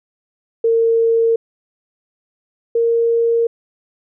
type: tone pair in turn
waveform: sine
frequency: 457.2 / 463.6 Hz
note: A#4 / A#4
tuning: -34 / -10 cents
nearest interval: unison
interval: 24 cents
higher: second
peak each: -11 / -12 dBFS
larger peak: first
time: 0.64-1.36 / 2.75-3.47 s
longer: neither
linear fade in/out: 5 ms
effects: none